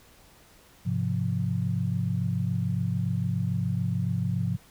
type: chord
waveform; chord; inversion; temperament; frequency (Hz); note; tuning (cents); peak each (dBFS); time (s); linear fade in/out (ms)
sine; F minor; first; equal; 103.83 / 130.81 / 174.61; Ab2 / C3 / F3; 0 / 0 / 0; -29; 0.85-4.57; 20
effects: pink hiss -56 dBFS RMS until 4.7 s